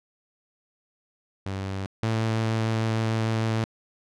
sawtooth tone pair in turn, 96.8 / 111.67 Hz, G2 / A2, -21 / +26 cents, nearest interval major second, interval 247 cents, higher second, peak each -25 / -19 dBFS, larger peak second, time 1.46-1.86 / 2.03-3.64 s, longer second, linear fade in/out 0 ms, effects low-pass 6000 Hz 12 dB/octave

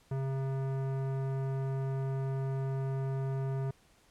sine tone with tanh clipping, 134.5 Hz, C3, 48 cents sharp, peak -33 dBFS, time 0.11-3.71 s, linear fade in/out 5 ms, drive 17 dB, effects pink hiss -65 dBFS RMS until 4.1 s + low-pass 11000 Hz 12 dB/octave

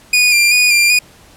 sawtooth tone with vibrato, 2424 Hz, D#7, 46 cents flat, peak -5 dBFS, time 0.13-0.99 s, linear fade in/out 5 ms, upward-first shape square, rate 2.6 Hz, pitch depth 28 cents each way, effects pink hiss -44 dBFS RMS until 1.36 s + low-pass 12000 Hz 12 dB/octave

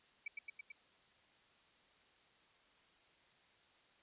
sine tone with echo, 2301 Hz, D7, 36 cents flat, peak -40 dBFS, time 0.26-0.28 s, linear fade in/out 5 ms, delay 110 ms, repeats 4, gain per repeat -2 dB, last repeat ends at 0.72 s, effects white hiss -69 dBFS RMS until 4.02 s + resampled to 8000 Hz

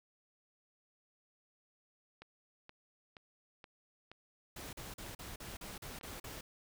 click train, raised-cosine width 0.3 ms, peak -35 dBFS, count 9, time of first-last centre 2.22-6.011 s, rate 2.11 Hz
pink noise bursts, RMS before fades -47 dBFS, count 9, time 4.56-6.41 s, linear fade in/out 5 ms, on 170 ms, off 40 ms
effects none

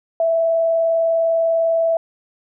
sine tone with vibrato, 659.3 Hz, E5, in tune, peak -14 dBFS, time 0.2-1.97 s, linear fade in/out 2 ms, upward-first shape square, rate 20 Hz, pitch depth 11 cents each way, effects none

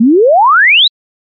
sine exponential sweep, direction up, 212.1 to 4064 Hz, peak -3 dBFS, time 0-0.88 s, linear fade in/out 10 ms, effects MP3 48 kbps

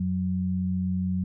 sine tone pair together, 89.3 / 184.47 Hz, F2 / F#3, +39 / -5 cents, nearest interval octave + minor second, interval 1256 cents, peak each -30 / -25 dBFS, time 0-1.24 s, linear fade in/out 5 ms, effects none

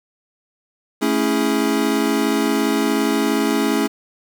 square chord, A major seventh, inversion none, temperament equal, 220 / 277.2 / 329.6 / 415.3 Hz, A3 / C#4 / E4 / G#4, 0 / 0 / 0 / 0 cents, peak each -23 / -21 / -24 / -24 dBFS, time 1.01-3.88 s, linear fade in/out 20 ms, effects 7-bit

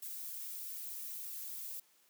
violet noise with flanger, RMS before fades -44 dBFS, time 0.02-1.8 s, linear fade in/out 5 ms, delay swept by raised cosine 1.9 to 2.65 ms, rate 4 Hz, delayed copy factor -0.6, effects white hiss -69 dBFS RMS until 2.09 s + high-pass 200 Hz 12 dB/octave

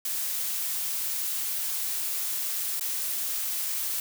blue noise with dropouts, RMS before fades -30 dBFS, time 0.05-4 s, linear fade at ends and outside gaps 2 ms, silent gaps 2.797-2.809 s, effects none

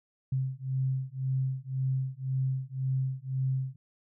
sine beating tone pair, 131 / 132.9 Hz, C3 / C3, +2 / +27 cents, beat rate 1.9 Hz, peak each -31 / -31 dBFS, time 0.32-3.76 s, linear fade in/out 5 ms, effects none

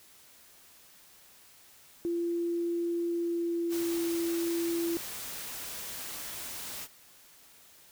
sine tone with pitch glide, 341.9 to 337.6 Hz, F4 to E4, -37 to +41 cents, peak -28 dBFS, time 2.05-4.97 s, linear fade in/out 0 ms, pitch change -22 cents, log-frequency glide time 3.07-4.11 s
white noise, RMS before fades -40 dBFS, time 3.69-6.88 s, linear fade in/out 50 ms
effects white hiss -57 dBFS RMS until 7.91 s

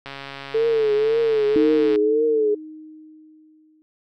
click train, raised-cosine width 0.3 ms, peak -18 dBFS, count 263, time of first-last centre 0.06-1.959 s, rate 138 Hz
sine tone with vibrato, 440 Hz, A4, in tune, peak -16 dBFS, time 0.54-2.55 s, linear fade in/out 10 ms, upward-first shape triangle, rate 1.9 Hz, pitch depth 95 cents each way
sine tone with exponential decay, 311.1 Hz, D#4, in tune, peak -15 dBFS, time 1.56-3.82 s, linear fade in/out 0 ms, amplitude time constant 490 ms
effects none

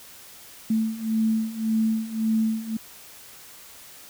sine beating tone pair, 220 / 221.8 Hz, A3 / A3, 0 / +14 cents, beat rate 1.8 Hz, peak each -26 / -23 dBFS, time 0.7-2.77 s, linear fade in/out 5 ms, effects white hiss -46 dBFS RMS until 4.09 s

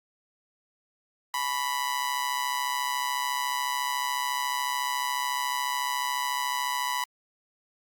sawtooth tone with amplitude modulation, 987.8 Hz, B5, in tune, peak -20 dBFS, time 1.34-7.04 s, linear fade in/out 2 ms, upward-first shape sine, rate 134 Hz, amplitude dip 70%, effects Opus 48 kbps

